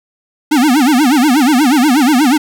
square tone with vibrato, 274.2 Hz, C#4, 19 cents flat, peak -8 dBFS, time 0.51-2.38 s, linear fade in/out 10 ms, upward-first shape sine, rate 8.3 Hz, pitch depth 240 cents each way, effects none

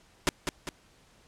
pink noise with echo, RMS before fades -23 dBFS, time 0.27-0.29 s, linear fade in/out 0 ms, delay 200 ms, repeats 2, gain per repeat -6 dB, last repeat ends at 0.69 s, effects pink hiss -61 dBFS RMS until 1.27 s + low-pass 9000 Hz 12 dB/octave

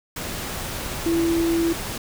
sine tone in noise, 333.5 Hz, E4, 20 cents sharp, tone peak -18 dBFS, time 1.06-1.73 s, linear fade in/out 5 ms, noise pink, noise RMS -30 dBFS, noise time 0.16-1.98 s, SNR +9 dB, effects none

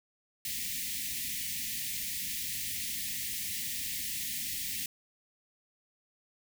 white band-stop noise, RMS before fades -36 dBFS, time 0.45-4.86 s, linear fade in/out 2 ms, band 280 to 1800 Hz, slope 96 dB/octave, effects none

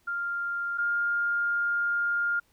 sine tone pair in turn, 1396.9 / 1408.2 Hz, F6 / F6, 0 / +14 cents, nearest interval unison, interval 14 cents, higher second, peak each -28 / -24 dBFS, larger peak second, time 0.07-0.78 / 0.78-2.4 s, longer second, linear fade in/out 10 ms, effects pink hiss -67 dBFS RMS until 2.52 s

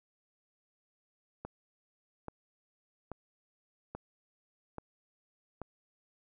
click train, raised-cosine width 1 ms, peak -26 dBFS, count 6, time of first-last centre 1.45-5.617 s, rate 1.2 Hz, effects none

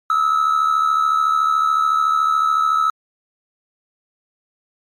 triangle tone with amplitude modulation, 1296 Hz, E6, 30 cents flat, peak -8 dBFS, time 0.1-2.9 s, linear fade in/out 2 ms, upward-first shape sine, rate 73.8 Hz, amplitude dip 70%, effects tanh soft clip ceiling -7 dBFS + MP3 64 kbps

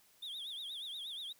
triangle tone with vibrato, 3489 Hz, A7, 15 cents flat, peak -40 dBFS, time 0.22-1.33 s, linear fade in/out 10 ms, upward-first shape triangle, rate 8.4 Hz, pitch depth 180 cents each way, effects white hiss -67 dBFS RMS until 1.39 s

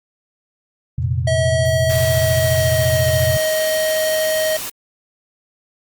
sine chord, F suspended fourth, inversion none, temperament equal, 87.31 / 116.54 / 130.81 Hz, F2 / Bb2 / C3, 0 / 0 / 0 cents, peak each -21 dBFS, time 0.98-3.37 s, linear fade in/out 5 ms
square tone with pitch glide, 643 to 628 Hz, E5 to D#5, -43 to +16 cents, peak -17 dBFS, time 1.27-4.57 s, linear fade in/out 5 ms, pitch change -41 cents, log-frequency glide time 2.03-3.12 s
white noise, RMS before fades -27 dBFS, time 1.89-4.7 s, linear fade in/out 10 ms
effects Opus 32 kbps

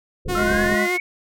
pink low-pass noise, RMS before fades -28 dBFS, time 0.25-0.75 s, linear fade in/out 10 ms, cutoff 530 Hz, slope 96 dB/octave
sawtooth tone with vibrato, 358.9 Hz, F4, 47 cents sharp, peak -18 dBFS, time 0.28-0.98 s, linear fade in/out 20 ms, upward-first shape sine, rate 9.7 Hz, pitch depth 22 cents each way
harmonic tone, 209.2 Hz, G#3, 13 cents sharp, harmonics 1 / 3 / 5 / 7 / 9 / 10, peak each -23 / -25 / -33 / -29 / -36 / -32 dBFS, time 0.35-0.88 s, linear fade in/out 50 ms
sine linear sweep, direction up, 1318.5 to 2239 Hz, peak -22 dBFS, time 0.35-1 s, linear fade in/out 2 ms
effects none

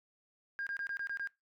sine tone bursts, 1613 Hz, G6, 49 cents sharp, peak -34 dBFS, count 7, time 0.59-1.273 s, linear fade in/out 0 ms, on 77 ms, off 24 ms, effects noise-tail reverb RT60 0.2 s tail -22 dB re dry + tanh soft clip ceiling -31 dBFS

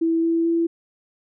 sine tone with pitch steps, 329 / 331.7 / 334.4 Hz, E4 / E4 / E4, -3 / +11 / +25 cents, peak -17 dBFS, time 0.01-0.67 s, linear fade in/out 10 ms, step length 220 ms, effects none

